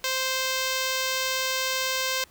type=tone; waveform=5% pulse; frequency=522 Hz; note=C5; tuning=4 cents flat; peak=-13 dBFS; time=0.04-2.24 s; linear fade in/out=2 ms; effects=pink hiss -56 dBFS RMS until 2.3 s